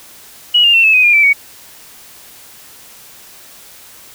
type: tone with pitch steps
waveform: sine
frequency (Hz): 2914 / 2807 / 2703 / 2604 / 2508 / 2415 / 2326 / 2241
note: F#7 / F7 / E7 / E7 / D#7 / D7 / D7 / C#7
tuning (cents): -27 / +8 / +43 / -22 / +13 / +48 / -17 / +18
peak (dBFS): -6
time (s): 0.54-1.332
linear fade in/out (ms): 10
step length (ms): 99
effects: white hiss -39 dBFS RMS until 4.14 s